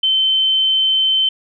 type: tone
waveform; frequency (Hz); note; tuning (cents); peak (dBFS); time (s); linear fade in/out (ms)
sine; 3083; G7; -29; -12; 0.03-1.29; 5
effects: none